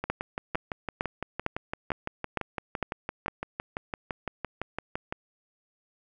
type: two click trains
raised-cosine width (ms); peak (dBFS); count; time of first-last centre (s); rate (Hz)
0.5; -12 / -16; 8 / 31; 0.1-3.282 / 0.04-5.125; 2.2 / 5.9
effects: none